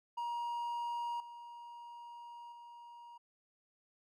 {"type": "tone with level steps", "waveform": "triangle", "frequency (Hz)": 948, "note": "A#5", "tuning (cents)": 29, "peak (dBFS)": [-34, -46, -49], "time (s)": [0.17, 3.18], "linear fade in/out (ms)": 10, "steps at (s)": [1.2, 2.52], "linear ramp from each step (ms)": 2, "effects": []}